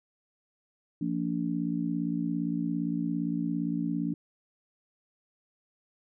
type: harmonic tone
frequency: 57.5 Hz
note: A#1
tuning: 23 cents flat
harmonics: 3 / 4 / 5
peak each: -32 / -33 / -31 dBFS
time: 1.01-4.14 s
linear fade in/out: 5 ms
effects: none